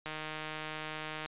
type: click train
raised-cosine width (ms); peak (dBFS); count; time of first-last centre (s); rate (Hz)
0.3; -23; 187; 0.06-1.26; 155
effects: resampled to 8000 Hz